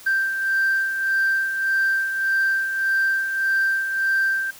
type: beating tone pair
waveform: sine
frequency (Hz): 1568 / 1569.7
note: G6 / G6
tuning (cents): 0 / +2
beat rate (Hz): 1.7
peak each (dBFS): -26 / -18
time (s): 0.06-4.51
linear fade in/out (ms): 10
effects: tanh soft clip ceiling -14 dBFS + white hiss -44 dBFS RMS until 4.59 s